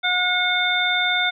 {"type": "harmonic tone with a mistuned harmonic", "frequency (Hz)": 724, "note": "F#5", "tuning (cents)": -38, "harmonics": [1, 2, 3, 5], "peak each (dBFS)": [-26, -23, -23, -22], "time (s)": [0.03, 1.31], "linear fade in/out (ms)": 20, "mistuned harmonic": 5, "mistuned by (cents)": -16, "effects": []}